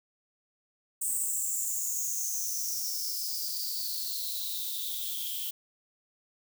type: noise with high-pass filter sweep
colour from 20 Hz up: violet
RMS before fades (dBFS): -33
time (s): 1.01-5.51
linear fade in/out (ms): 10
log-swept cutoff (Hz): 8300 to 3100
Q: 10
effects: none